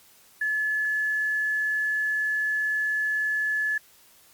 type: tone with quantisation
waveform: sine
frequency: 1718 Hz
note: A6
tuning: 42 cents flat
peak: -23 dBFS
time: 0.41-3.78 s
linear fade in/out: 5 ms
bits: 8
effects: white hiss -56 dBFS RMS until 4.33 s + Opus 48 kbps